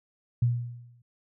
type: tone with exponential decay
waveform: sine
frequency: 120 Hz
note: B2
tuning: 49 cents flat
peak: -18 dBFS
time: 0.42-1.02 s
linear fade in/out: 5 ms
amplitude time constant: 130 ms
effects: none